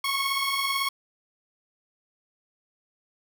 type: beating tone pair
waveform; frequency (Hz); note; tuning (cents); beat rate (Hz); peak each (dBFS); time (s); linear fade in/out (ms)
15% pulse; 1086 / 1104; C#6 / C#6; -36 / -7; 18; -23 / -20; 0.04-0.89; 5
effects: none